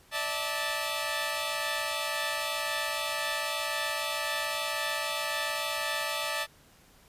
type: chord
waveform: 10% pulse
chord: D suspended second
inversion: none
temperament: equal with one note detuned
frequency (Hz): 587.3 / 648.3 / 880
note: D5 / E5 / A5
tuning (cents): 0 / -29 / 0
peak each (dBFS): -26 / -26 / -26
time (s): 0.11-6.47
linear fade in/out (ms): 50
effects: pink hiss -59 dBFS RMS until 7.08 s + resampled to 32000 Hz